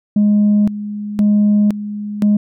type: tone with tremolo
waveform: sine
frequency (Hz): 207.7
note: G#3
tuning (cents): 0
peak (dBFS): -7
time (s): 0.16-2.37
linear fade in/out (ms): 5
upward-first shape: square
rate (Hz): 0.97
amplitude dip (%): 80
effects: tanh soft clip ceiling -7 dBFS